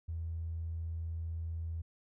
triangle tone with tanh clipping, 82.2 Hz, E2, 4 cents flat, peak -35 dBFS, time 0.08-1.82 s, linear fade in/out 10 ms, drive 2 dB, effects none

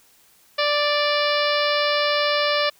harmonic tone with a mistuned harmonic, 587.3 Hz, D5, in tune, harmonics 1 / 2 / 3 / 4 / 5 / 6 / 7 / 8 / 9, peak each -22 / -25 / -27 / -28 / -29 / -30 / -30 / -31 / -32 dBFS, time 0.58-2.7 s, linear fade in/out 10 ms, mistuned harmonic 5, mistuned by -18 cents, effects white hiss -56 dBFS RMS until 2.79 s

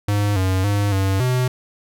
square tone with pitch steps, 102.7 / 94 / 102 / 96.5 / 126.5 Hz, G#2 / F#2 / G#2 / G2 / B2, -19 / +28 / -31 / -27 / +42 cents, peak -17 dBFS, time 0.08-1.48 s, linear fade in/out 5 ms, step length 280 ms, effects none

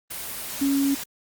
sine tone in noise, 277.2 Hz, C#4, in tune, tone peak -19 dBFS, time 0.61-0.95 s, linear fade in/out 10 ms, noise white, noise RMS -33 dBFS, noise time 0.1-1.04 s, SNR +11 dB, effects Opus 24 kbps

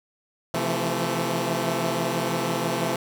10% pulse chord, F major seventh, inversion second, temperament equal with one note detuned, 130.81 / 164.81 / 170.92 / 220 Hz, C3 / E3 / F3 / A3, 0 / 0 / -37 / 0 cents, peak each -21 / -23 / -20 / -21 dBFS, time 0.54-2.96 s, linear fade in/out 2 ms, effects none

